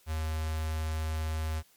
square tone with notch filter, 78.8 Hz, D#2, 23 cents sharp, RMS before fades -32 dBFS, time 0.06-1.63 s, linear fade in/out 50 ms, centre 300 Hz, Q 0.79, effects white hiss -63 dBFS RMS until 1.76 s + MP3 96 kbps

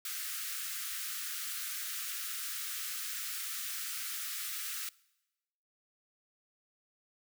white high-pass noise, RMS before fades -39 dBFS, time 0.05-4.89 s, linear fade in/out 2 ms, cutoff 1200 Hz, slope 96 dB/octave, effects noise-tail reverb RT60 1.0 s tail -23 dB re dry

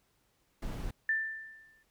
brown noise, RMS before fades -37 dBFS, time 0.62-0.91 s, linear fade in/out 5 ms
sine tone with exponential decay, 1775 Hz, A6, 15 cents sharp, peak -25 dBFS, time 1.09-1.83 s, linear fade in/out 2 ms, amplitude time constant 160 ms
effects pink hiss -73 dBFS RMS until 1.9 s

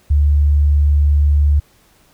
sine tone, 72.9 Hz, D2, 12 cents flat, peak -9 dBFS, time 0.1-1.6 s, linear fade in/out 10 ms, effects pink hiss -53 dBFS RMS until 2.13 s

